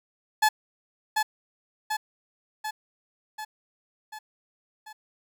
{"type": "tone with echo", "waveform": "30% pulse", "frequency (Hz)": 860, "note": "A5", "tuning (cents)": -40, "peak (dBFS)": -15, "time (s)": [0.42, 0.49], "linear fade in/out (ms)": 10, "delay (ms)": 740, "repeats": 6, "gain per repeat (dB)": -4, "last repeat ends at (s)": 4.93, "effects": []}